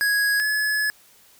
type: tone pair in turn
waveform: square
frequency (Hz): 1661.2 / 1704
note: G#6 / G#6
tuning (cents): 0 / +44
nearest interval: unison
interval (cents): 44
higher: second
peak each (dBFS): -19 / -21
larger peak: first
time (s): 0.01-0.4 / 0.4-0.9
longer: second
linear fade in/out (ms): 0
effects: white hiss -54 dBFS RMS until 1.39 s